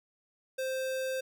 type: tone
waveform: square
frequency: 523.3 Hz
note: C5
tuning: in tune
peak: -32 dBFS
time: 0.58-1.21 s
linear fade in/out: 10 ms
effects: none